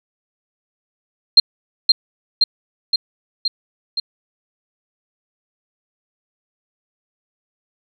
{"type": "tone with echo", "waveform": "sine", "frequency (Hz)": 4186, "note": "C8", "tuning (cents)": 0, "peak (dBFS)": -3, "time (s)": [1.37, 1.4], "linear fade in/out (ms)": 5, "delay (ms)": 520, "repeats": 5, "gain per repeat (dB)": -3, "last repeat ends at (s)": 4, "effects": []}